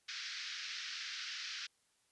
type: band-pass noise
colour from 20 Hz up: white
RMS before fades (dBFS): -44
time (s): 0.08-1.67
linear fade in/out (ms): 10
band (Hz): 1400 to 5600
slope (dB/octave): 48
effects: white hiss -75 dBFS RMS until 2.11 s + resampled to 24000 Hz